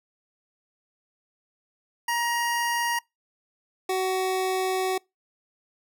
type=tone pair in turn; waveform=25% pulse; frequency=945 / 375 Hz; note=A#5 / F#4; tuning=+23 / +23 cents; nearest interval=octave + major third; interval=1600 cents; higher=first; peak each=-20 dBFS; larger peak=neither; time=2.08-2.99 / 3.89-4.98 s; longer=second; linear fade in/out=5 ms; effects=noise-tail reverb RT60 0.2 s tail -25 dB re dry